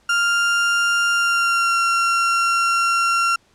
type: tone with pitch glide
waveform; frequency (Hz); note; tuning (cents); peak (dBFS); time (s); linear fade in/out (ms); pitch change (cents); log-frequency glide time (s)
35% pulse; 1396.9 to 1371.3; F6 to F6; 0 to -32; -14; 0.09-3.36; 5; -32; 1.12-1.78
effects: pink hiss -58 dBFS RMS until 3.54 s + low-pass 8000 Hz 12 dB/octave